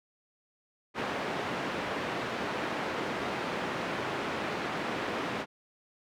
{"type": "band-pass noise", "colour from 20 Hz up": "pink", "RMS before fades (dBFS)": -34, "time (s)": [0.94, 5.46], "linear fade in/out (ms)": 50, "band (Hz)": [230, 2400], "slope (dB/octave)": 12, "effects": []}